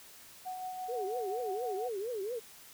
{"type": "tone with tremolo", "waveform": "sine", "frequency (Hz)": 740, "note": "F#5", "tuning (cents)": 0, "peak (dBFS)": -36, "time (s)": [0.45, 1.89], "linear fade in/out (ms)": 20, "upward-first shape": "sine", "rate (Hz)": 5.9, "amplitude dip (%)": 35}
{"type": "tone with vibrato", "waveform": "sine", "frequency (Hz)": 436.5, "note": "A4", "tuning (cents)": -14, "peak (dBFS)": -34, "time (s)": [0.88, 2.4], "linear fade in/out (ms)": 20, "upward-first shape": "triangle", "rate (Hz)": 4.3, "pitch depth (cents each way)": 280}
{"effects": ["white hiss -54 dBFS RMS until 2.73 s"]}